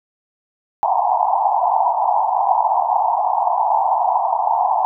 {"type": "band-pass noise", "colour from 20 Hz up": "pink", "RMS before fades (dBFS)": -17, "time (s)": [0.83, 4.85], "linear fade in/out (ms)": 0, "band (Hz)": [700, 980], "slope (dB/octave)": 96, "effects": []}